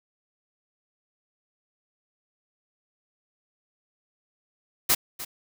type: noise with echo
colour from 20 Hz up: white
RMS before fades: -20 dBFS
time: 4.89-4.95 s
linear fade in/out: 10 ms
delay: 300 ms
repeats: 1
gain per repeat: -15 dB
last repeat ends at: 5.25 s
effects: none